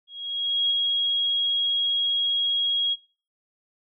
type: tone with ADSR envelope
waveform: sine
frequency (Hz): 3295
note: G#7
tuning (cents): -14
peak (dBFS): -19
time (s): 0.07-2.96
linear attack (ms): 640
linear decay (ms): 4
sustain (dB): -2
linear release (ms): 35
effects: noise-tail reverb RT60 0.4 s tail -22 dB re dry